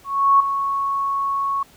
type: tone with ADSR envelope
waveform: sine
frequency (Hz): 1106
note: C#6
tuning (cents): -4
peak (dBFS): -9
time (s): 0.04-1.63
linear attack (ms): 360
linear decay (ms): 6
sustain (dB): -10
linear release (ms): 4
effects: pink hiss -51 dBFS RMS until 1.76 s